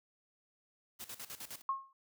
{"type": "noise with tremolo", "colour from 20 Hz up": "white", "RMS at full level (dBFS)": -45, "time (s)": [0.99, 1.62], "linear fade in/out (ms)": 20, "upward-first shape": "square", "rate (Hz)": 9.7, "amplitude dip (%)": 80}
{"type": "tone with exponential decay", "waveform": "sine", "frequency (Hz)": 1080, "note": "C#6", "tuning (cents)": -45, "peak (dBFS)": -28, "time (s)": [1.69, 1.93], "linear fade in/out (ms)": 2, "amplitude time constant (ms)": 51}
{"effects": []}